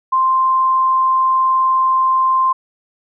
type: tone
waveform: sine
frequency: 1046.5 Hz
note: C6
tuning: in tune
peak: -11 dBFS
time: 0.12-2.53 s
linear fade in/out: 10 ms
effects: none